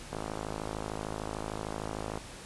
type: click train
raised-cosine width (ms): 1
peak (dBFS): -21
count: 110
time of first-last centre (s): 0.13-2.175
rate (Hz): 53.3
effects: pink hiss -46 dBFS RMS until 2.45 s + resampled to 24000 Hz